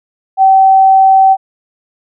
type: tone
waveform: sine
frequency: 769 Hz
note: G5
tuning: 33 cents flat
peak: -3 dBFS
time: 0.37-1.37 s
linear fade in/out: 50 ms
effects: none